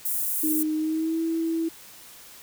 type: high-pass noise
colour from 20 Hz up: white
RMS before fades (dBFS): -27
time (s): 0.05-0.63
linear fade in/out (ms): 5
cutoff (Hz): 9300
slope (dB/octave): 24
type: tone with pitch glide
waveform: sine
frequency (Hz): 309.5 to 327.5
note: D#4 to E4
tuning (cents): -9 to -11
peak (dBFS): -23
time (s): 0.43-1.69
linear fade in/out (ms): 10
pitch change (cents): +98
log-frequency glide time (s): 0.75-1.21
effects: white hiss -47 dBFS RMS until 2.42 s